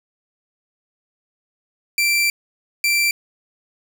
sawtooth tone bursts at uneven times, 2349 Hz, D7, in tune, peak -12 dBFS, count 2, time 1.98-2.3 / 2.84-3.11 s, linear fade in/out 2 ms, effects none

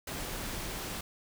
pink noise, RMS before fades -38 dBFS, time 0.07-1.01 s, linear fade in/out 5 ms, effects none

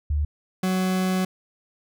sine / 40% pulse tone pair in turn, 74 / 186.12 Hz, D2 / F#3, +14 / +10 cents, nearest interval octave + major third, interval 1596 cents, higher second, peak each -20 dBFS, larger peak neither, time 0.1-0.25 / 0.63-1.25 s, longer second, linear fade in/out 5 ms, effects none

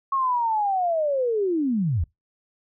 sine linear sweep, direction down, 1100 to 68.4 Hz, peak -20 dBFS, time 0.12-2.04 s, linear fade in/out 5 ms, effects noise-tail reverb RT60 0.2 s tail -25 dB re dry

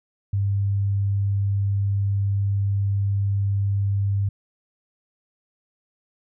sine tone, 99.6 Hz, G2, 28 cents sharp, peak -19 dBFS, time 0.33-4.29 s, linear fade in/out 5 ms, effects none

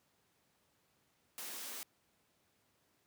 white high-pass noise, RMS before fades -45 dBFS, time 1.38-1.83 s, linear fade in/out 0 ms, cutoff 200 Hz, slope 48 dB/octave, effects pink hiss -75 dBFS RMS until 3.06 s + high-pass 100 Hz 12 dB/octave

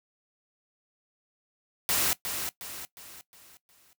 white noise with echo, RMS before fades -26 dBFS, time 1.89-2.13 s, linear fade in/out 0 ms, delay 360 ms, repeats 5, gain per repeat -7 dB, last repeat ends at 3.93 s, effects noise-tail reverb RT60 0.1 s tail -17 dB re dry

